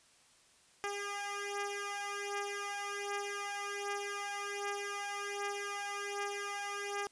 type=beating tone pair; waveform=10% pulse; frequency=404.3 / 405.6 Hz; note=G#4 / G#4; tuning=-46 / -41 cents; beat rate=1.3 Hz; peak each=-31 / -33 dBFS; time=0.84-7.07 s; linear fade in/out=0 ms; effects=white hiss -65 dBFS RMS until 7.11 s + resampled to 22050 Hz